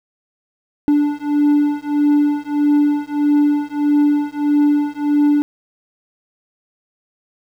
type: beating tone pair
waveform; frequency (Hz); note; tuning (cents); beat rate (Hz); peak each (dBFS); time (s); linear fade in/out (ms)
triangle; 292 / 293.6; D4 / D4; -10 / 0; 1.6; -14; 0.88-5.42; 0
effects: 8-bit